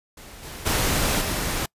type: noise with level steps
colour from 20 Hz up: pink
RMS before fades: -43 / -37 / -22 / -26 dBFS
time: 0.17-1.66 s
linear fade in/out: 5 ms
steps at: 0.42 / 0.65 / 1.2 s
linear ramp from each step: 20 ms
effects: noise-tail reverb RT60 0.1 s tail -26 dB re dry + resampled to 32000 Hz